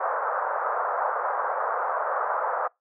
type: band-pass noise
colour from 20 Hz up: white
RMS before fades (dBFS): -27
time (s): 0-2.68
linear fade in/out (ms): 10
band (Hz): 500 to 1400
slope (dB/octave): 48
effects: noise-tail reverb RT60 0.2 s tail -26 dB re dry